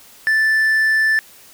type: tone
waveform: triangle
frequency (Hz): 1760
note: A6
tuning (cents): 0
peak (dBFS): -11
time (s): 0.27-1.19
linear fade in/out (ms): 0
effects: white hiss -45 dBFS RMS until 1.53 s